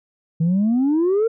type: exponential sweep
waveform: sine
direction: up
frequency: 157.8 to 466.2 Hz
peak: -13 dBFS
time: 0.4-1.28 s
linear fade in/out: 10 ms
effects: tanh soft clip ceiling -13 dBFS